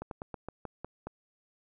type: slowing click train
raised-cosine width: 1 ms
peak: -24 dBFS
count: 8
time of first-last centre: 0.02-1.07 s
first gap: 92 ms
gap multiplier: 1.16
effects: none